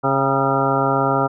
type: harmonic tone with a mistuned harmonic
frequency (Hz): 136.4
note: C#3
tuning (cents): -28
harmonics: 1 / 2 / 3 / 4 / 5 / 6 / 7 / 9 / 10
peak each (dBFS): -24 / -24 / -24 / -24 / -24 / -24 / -24 / -24 / -24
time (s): 0.03-1.28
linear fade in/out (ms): 20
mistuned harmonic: 6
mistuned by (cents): -46
effects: none